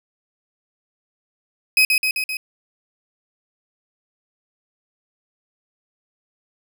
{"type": "tone with echo", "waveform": "35% pulse", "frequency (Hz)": 2527, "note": "D#7", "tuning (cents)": 26, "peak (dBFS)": -10, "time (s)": [1.77, 1.85], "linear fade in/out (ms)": 2, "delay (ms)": 130, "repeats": 4, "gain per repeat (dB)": -3, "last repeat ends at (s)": 2.37, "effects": []}